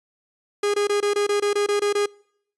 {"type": "tone bursts", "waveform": "45% pulse", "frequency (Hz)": 410, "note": "G#4", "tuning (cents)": -22, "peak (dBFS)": -19, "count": 11, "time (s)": [0.63, 2.06], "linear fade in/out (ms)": 5, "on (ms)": 110, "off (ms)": 22, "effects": ["noise-tail reverb RT60 0.7 s tail -26 dB re dry", "resampled to 24000 Hz"]}